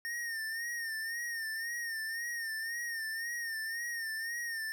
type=tone with vibrato; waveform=square; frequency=1831 Hz; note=A#6; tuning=32 cents flat; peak=-36 dBFS; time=0.05-4.72 s; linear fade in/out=0 ms; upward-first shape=sine; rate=1.9 Hz; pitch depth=62 cents each way; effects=13-bit